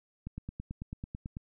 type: click train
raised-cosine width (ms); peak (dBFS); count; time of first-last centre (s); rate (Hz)
5; -26; 11; 0.27-1.369; 9.1
effects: none